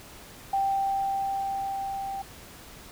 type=tone with level ramp; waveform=sine; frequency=784 Hz; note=G5; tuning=in tune; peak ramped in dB=-22 to -31 dBFS; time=0.53-2.22 s; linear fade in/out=5 ms; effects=pink hiss -47 dBFS RMS until 2.91 s